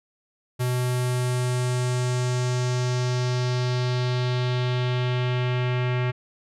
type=tone with low-pass filter sweep; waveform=square; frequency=124.9 Hz; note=B2; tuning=20 cents sharp; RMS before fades=-24 dBFS; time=0.59-6.12 s; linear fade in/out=20 ms; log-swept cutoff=12000 to 2400 Hz; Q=2.1; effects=none